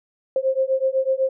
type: beating tone pair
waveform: sine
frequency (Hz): 525 / 533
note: C5 / C5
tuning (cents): +6 / +32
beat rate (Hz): 8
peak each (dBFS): -21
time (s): 0.36-1.29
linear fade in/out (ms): 2
effects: none